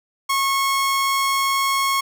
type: tone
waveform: sawtooth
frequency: 1093 Hz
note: C#6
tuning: 25 cents flat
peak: -14 dBFS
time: 0.29-2.01 s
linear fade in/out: 10 ms
effects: none